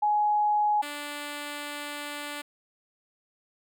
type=tone pair in turn; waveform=sine / 5% pulse; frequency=838 / 292.2 Hz; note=G#5 / D4; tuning=+15 / -9 cents; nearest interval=octave + tritone; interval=1824 cents; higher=first; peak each=-21 / -23 dBFS; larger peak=first; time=0.02-0.82 / 0.82-2.42 s; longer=second; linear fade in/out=10 ms; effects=none